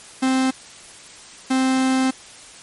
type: tone pair in turn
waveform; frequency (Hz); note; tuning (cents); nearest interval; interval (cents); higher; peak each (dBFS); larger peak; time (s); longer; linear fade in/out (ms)
45% pulse; 261.6 / 261.6; C4 / C4; 0 / 0; unison; 0; neither; -16; neither; 0.22-0.51 / 1.5-2.11; second; 10
effects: white hiss -42 dBFS RMS until 2.62 s + MP3 48 kbps